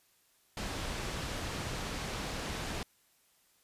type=low-pass noise; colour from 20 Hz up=pink; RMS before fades=-38 dBFS; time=0.57-2.83 s; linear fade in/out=2 ms; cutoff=6800 Hz; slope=12 dB/octave; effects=white hiss -69 dBFS RMS until 3.63 s + resampled to 32000 Hz